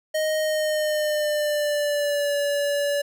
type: tone with pitch glide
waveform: square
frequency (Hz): 622.3 to 574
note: D#5 to D5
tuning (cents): 0 to -40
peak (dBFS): -22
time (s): 0.14-3.02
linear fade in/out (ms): 10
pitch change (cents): -140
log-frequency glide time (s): 0.39-2.36
effects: none